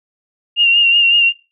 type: tone with vibrato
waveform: sine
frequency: 2794 Hz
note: F7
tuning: in tune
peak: -8 dBFS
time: 0.56-1.33 s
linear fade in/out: 50 ms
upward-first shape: sine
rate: 5.4 Hz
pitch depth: 36 cents each way
effects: noise-tail reverb RT60 0.3 s tail -23 dB re dry